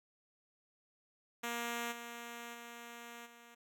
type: tone with level steps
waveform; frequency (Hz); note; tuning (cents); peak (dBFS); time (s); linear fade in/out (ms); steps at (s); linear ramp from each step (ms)
5% pulse; 236; A#3; +22; -26 / -34 / -37 / -45; 1.43-3.55; 10; 1.91 / 2.53 / 3.25; 20
effects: none